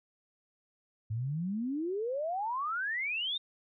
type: exponential sweep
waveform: sine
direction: up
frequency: 104 to 3729 Hz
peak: -31 dBFS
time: 1.1-3.38 s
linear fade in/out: 10 ms
effects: none